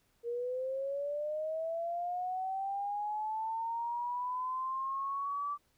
sine linear sweep, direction up, 466.2 to 1165 Hz, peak -33 dBFS, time 0.23-5.58 s, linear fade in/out 50 ms, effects pink hiss -73 dBFS RMS until 5.77 s

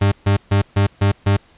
40% pulse tone bursts, 100 Hz, G2, 35 cents sharp, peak -11 dBFS, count 6, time 0.01-1.37 s, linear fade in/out 10 ms, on 110 ms, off 140 ms, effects pink hiss -52 dBFS RMS until 1.57 s + resampled to 8000 Hz

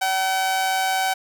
sawtooth tone with amplitude modulation, 761 Hz, F#5, 48 cents sharp, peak -14 dBFS, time 0.01-1.14 s, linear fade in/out 10 ms, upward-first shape sine, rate 184 Hz, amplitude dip 40%, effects none

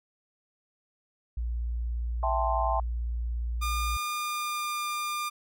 sine tone, 58.6 Hz, A#1, 10 cents sharp, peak -28 dBFS, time 1.37-3.97 s, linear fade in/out 5 ms
sine chord, A minor seventh, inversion second, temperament equal with one note detuned, 659.3 / 788.5 / 880 / 1046.5 Hz, E5 / G5 / A5 / C6, 0 / +10 / 0 / 0 cents, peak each -31 dBFS, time 2.23-2.8 s, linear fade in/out 2 ms
sawtooth tone with pitch glide, 1209 to 1200.6 Hz, D6 to D6, +50 to +38 cents, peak -26 dBFS, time 3.61-5.3 s, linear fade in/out 20 ms, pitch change -12 cents, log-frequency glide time 4.16-4.73 s
effects none

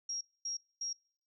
sine tone bursts, 5610 Hz, F8, 7 cents sharp, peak -35 dBFS, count 3, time 0.09-0.93 s, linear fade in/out 5 ms, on 120 ms, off 240 ms, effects noise-tail reverb RT60 0.6 s tail -26 dB re dry

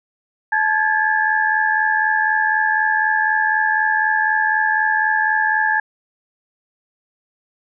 sine tone cluster, 866 / 1640 / 1724 Hz, A5 / G#6 / A6, -28 / -22 / -36 cents, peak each -19 dBFS, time 0.52-5.8 s, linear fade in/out 5 ms, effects none

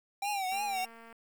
square tone with vibrato, 784 Hz, G5, in tune, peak -32 dBFS, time 0.22-0.85 s, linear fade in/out 5 ms, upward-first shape triangle, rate 3 Hz, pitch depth 120 cents each way
sawtooth tone with tremolo, 2757 Hz, F7, 23 cents flat, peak -35 dBFS, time 0.24-0.86 s, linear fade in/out 10 ms, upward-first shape sine, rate 3.9 Hz, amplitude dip 95%
click train, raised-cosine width 0.5 ms, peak -38 dBFS, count 140, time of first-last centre 0.52-1.127 s, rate 229 Hz
effects 9-bit

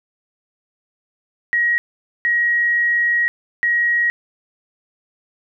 sine tone bursts at uneven times, 1897 Hz, A#6, 30 cents sharp, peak -14 dBFS, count 3, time 1.53-1.78 / 2.25-3.28 / 3.63-4.1 s, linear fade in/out 0 ms, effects none

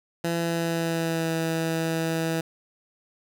15% pulse tone with pitch glide, 168.6 to 163.23 Hz, E3 to E3, +39 to -17 cents, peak -18 dBFS, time 0.24-2.41 s, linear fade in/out 5 ms, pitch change -56 cents, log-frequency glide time 0.34-1.34 s, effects none

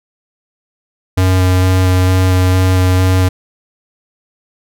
square tone with vibrato, 92.5 Hz, F#2, in tune, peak -9 dBFS, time 1.17-3.29 s, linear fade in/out 10 ms, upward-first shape square, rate 2.2 Hz, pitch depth 9 cents each way, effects none

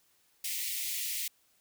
white high-pass noise, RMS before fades -35 dBFS, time 0.44-1.28 s, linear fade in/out 5 ms, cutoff 1900 Hz, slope 96 dB/octave, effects white hiss -69 dBFS RMS until 1.6 s

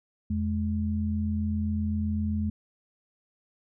sine tone pair together, 84.05 / 211.8 Hz, E2 / G#3, +34 / +34 cents, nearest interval octave + major third, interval 1600 cents, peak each -28 dBFS, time 0.3-2.5 s, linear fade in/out 5 ms, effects none

